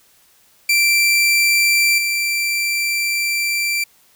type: tone with level steps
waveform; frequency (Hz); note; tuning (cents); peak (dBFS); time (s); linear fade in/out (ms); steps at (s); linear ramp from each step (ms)
sawtooth; 2349; D7; 0; -9 / -14; 0.69-3.84; 5; 1.98; 2
effects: white hiss -54 dBFS RMS until 4.15 s